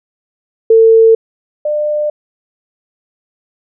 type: tone pair in turn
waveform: sine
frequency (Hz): 450 / 599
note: A4 / D5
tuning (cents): +39 / +34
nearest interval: perfect fourth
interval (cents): 495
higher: second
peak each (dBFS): -3 / -12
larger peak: first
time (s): 0.7-1.15 / 1.65-2.1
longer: neither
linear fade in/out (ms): 5
effects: none